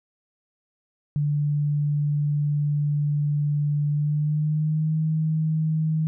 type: tone with pitch glide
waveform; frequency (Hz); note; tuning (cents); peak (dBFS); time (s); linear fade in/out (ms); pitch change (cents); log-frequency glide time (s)
sine; 146.83 to 157.37; D3 to D#3; 0 to +20; -20; 1.16-6.07; 0; +120; 3.89-4.97
effects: none